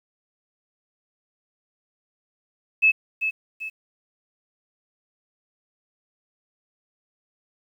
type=tone with echo; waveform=sine; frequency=2600 Hz; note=E7; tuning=24 cents flat; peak=-13 dBFS; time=2.82-2.92 s; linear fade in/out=20 ms; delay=390 ms; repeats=2; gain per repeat=-8 dB; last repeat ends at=3.7 s; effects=9-bit